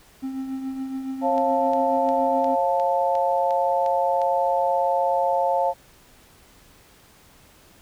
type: tone with tremolo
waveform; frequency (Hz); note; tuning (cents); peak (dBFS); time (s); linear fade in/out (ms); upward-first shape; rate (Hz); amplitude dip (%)
triangle; 265.4; C4; +25; -23; 0.22-2.56; 20; triangle; 7.1; 50
type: chord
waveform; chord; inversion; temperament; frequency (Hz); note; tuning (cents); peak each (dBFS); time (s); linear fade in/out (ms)
sine; Db augmented; none; equal with one note detuned; 542 / 698.5 / 880; Db5 / F5 / A5; -39 / 0 / 0; -23; 1.21-5.74; 50
type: click train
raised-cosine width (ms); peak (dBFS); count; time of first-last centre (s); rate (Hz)
0.2; -23; 9; 1.38-4.217; 2.82
effects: pink hiss -53 dBFS RMS until 7.81 s